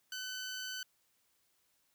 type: tone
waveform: 15% pulse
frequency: 1512 Hz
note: F#6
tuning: 37 cents sharp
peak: -33 dBFS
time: 0.12-0.83 s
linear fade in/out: 2 ms
effects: white hiss -75 dBFS RMS until 1.94 s